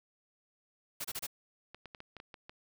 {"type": "noise bursts", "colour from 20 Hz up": "white", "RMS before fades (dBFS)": -38, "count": 4, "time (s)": [1, 1.268], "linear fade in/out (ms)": 10, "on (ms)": 46, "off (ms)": 28}
{"type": "clicks", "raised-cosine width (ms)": 0.3, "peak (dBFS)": -31, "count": 8, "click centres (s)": [1.746, 1.857, 1.948, 2.004, 2.167, 2.201, 2.342, 2.495]}
{"effects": []}